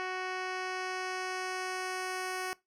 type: tone with low-pass filter sweep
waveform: 10% pulse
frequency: 370.8 Hz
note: F#4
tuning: 4 cents sharp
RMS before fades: -36 dBFS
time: 0-2.53 s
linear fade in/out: 0 ms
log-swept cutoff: 3700 to 12000 Hz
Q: 0.87
effects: noise-tail reverb RT60 0.2 s tail -21 dB re dry